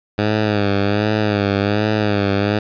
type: tone with vibrato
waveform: 10% pulse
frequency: 103.4 Hz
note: G#2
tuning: 7 cents flat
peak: -7 dBFS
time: 0.18-2.59 s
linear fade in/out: 5 ms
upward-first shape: sine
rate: 1.3 Hz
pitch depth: 69 cents each way
effects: resampled to 11025 Hz + 8-bit